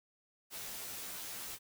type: noise with comb filter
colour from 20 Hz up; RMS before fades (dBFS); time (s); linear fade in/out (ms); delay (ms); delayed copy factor
white; -44; 0.5-1.59; 50; 13; -1
effects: none